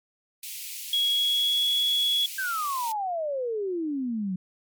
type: high-pass noise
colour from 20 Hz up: white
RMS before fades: -37 dBFS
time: 0.43-2.92 s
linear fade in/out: 2 ms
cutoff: 2200 Hz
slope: 48 dB/octave
type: tone with pitch glide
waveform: sine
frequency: 3322 to 3364 Hz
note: G#7 to G#7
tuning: 0 to +22 cents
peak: -21 dBFS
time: 0.93-2.26 s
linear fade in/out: 2 ms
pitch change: +22 cents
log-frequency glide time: 1.05-1.66 s
type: exponential sweep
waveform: sine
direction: down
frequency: 1598 to 178.8 Hz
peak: -26 dBFS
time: 2.38-4.36 s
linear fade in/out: 5 ms
effects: MP3 96 kbps